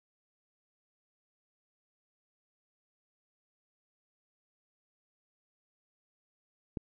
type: click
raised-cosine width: 3 ms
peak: -22 dBFS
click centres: 6.772 s
effects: none